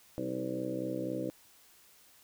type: harmonic tone with a mistuned harmonic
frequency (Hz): 64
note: C2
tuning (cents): -38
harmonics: 2 / 3 / 4 / 5 / 6 / 7 / 8 / 9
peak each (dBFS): -44 / -43 / -42 / -37 / -45 / -46 / -39 / -43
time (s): 0.18-1.3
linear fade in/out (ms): 0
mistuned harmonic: 4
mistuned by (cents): +43
effects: white hiss -61 dBFS RMS until 2.23 s